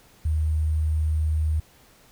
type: tone with sample-and-hold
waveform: sine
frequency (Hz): 77.78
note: D#2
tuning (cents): 0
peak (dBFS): -20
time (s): 0.25-1.6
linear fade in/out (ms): 5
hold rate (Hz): 8820
effects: pink hiss -55 dBFS RMS until 2.11 s